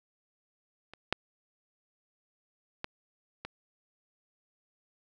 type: clicks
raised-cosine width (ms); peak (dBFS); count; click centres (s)
0.3; -30 / -10 / -18 / -22; 4; 0.936 / 1.126 / 2.844 / 3.45
effects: none